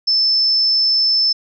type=tone; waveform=sine; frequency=5274 Hz; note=E8; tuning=in tune; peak=-12 dBFS; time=0.07-1.33 s; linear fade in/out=10 ms; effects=none